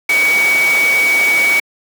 sine tone in noise, 2256 Hz, C#7, 30 cents sharp, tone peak -10 dBFS, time 0.09-1.6 s, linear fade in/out 5 ms, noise pink, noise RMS -20 dBFS, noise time 0.09-1.6 s, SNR +7 dB, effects high-pass 400 Hz 12 dB/octave

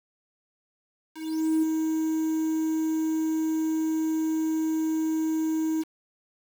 triangle tone with ADSR envelope, 317.2 Hz, D#4, 33 cents sharp, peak -16 dBFS, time 1.13-5.84 s, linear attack 500 ms, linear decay 6 ms, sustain -5 dB, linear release 30 ms, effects tanh soft clip ceiling -16 dBFS + 7-bit

